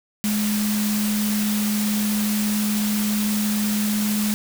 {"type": "tone in noise", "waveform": "sine", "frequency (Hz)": 210, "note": "G#3", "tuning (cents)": 19, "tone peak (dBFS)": -20, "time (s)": [0.24, 4.34], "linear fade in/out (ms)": 0, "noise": "white", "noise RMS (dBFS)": -28, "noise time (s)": [0.24, 4.34], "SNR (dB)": 5, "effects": []}